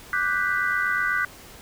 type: chord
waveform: sine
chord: G major seventh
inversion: second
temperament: equal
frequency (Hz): 1174.7 / 1480 / 1568 / 1975.5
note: D6 / F#6 / G6 / B6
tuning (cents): 0 / 0 / 0 / 0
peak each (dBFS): -29 / -24 / -28 / -28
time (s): 0.13-1.25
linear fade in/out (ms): 2
effects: pink hiss -45 dBFS RMS until 1.61 s